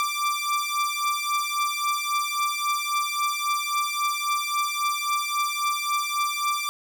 sawtooth beating tone pair, 1174.7 / 1178.4 Hz, D6 / D6, 0 / +6 cents, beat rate 3.7 Hz, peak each -23 dBFS, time 0-6.69 s, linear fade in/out 0 ms, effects none

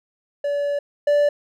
triangle tone pair in turn, 574 / 582.7 Hz, D5 / D5, -40 / -14 cents, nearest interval unison, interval 26 cents, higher second, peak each -18 / -12 dBFS, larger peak second, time 0.44-0.79 / 1.07-1.29 s, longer first, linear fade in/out 5 ms, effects none

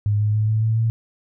sine tone with pitch steps, 103.83 / 105.64 / 107.49 / 109.37 / 111.28 / 113.23 Hz, G#2 / G#2 / A2 / A2 / A2 / A#2, 0 / +30 / -40 / -10 / +20 / -50 cents, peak -16 dBFS, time 0.06-0.9 s, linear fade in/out 0 ms, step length 140 ms, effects none

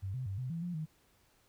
sine tone with pitch steps, 96.4 / 129 / 97.4 / 128.1 / 166.4 / 175.9 / 156.4 Hz, G2 / C3 / G2 / C3 / E3 / F3 / D#3, -28 / -24 / -11 / -36 / +17 / +13 / +9 cents, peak -35 dBFS, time 0.02-0.86 s, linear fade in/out 20 ms, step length 120 ms, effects pink hiss -69 dBFS RMS until 1.48 s

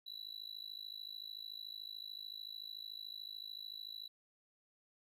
triangle tone with amplitude modulation, 3951 Hz, B7, in tune, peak -40 dBFS, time 0.06-4.08 s, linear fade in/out 10 ms, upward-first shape sine, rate 53.6 Hz, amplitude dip 100%, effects none

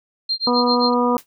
sine tone with tremolo, 4186 Hz, C8, in tune, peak -17 dBFS, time 0.29-0.94 s, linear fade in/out 5 ms, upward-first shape sine, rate 7.6 Hz, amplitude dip 100%
harmonic tone, 244.1 Hz, B3, 20 cents flat, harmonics 1 / 2 / 3 / 4 / 5, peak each -19 / -20 / -27 / -21 / -24 dBFS, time 0.47-1.17 s, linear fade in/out 2 ms
white noise with exponential decay, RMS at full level -31 dBFS, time 1.18-1.26 s, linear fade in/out 0 ms, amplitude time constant 17 ms
effects none

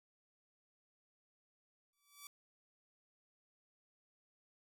5% pulse tone with exponential growth, 1154 Hz, D6, 31 cents flat, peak -36 dBFS, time 1.93-2.27 s, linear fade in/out 2 ms, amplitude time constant 73 ms, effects none

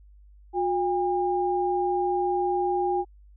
sine tone pair together, 359.5 / 806.6 Hz, F#4 / G5, -50 / +49 cents, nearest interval octave + major second, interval 1399 cents, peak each -25 dBFS, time 0.53-3.05 s, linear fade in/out 50 ms, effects added 50 Hz sine -49 dBFS peak until 3.36 s

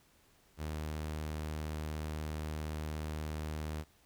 sawtooth tone, 77 Hz, D#2, 17 cents flat, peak -33 dBFS, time 0.57-3.85 s, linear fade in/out 50 ms, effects pink hiss -67 dBFS RMS until 4.05 s

